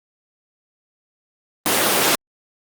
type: high-pass noise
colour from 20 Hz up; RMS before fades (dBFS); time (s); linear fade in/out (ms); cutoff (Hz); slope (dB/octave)
pink; -17; 1.66-2.15; 0; 320; 12
effects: Opus 24 kbps